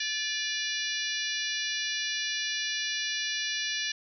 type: harmonic tone with a mistuned harmonic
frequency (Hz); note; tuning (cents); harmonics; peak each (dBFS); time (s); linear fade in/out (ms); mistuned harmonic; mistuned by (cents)
580; D5; -22; 3 / 4 / 5 / 6 / 7 / 8 / 9 / 10; -35 / -38 / -37 / -37 / -37 / -41 / -41 / -38; 0-3.92; 5; 4; +54
effects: none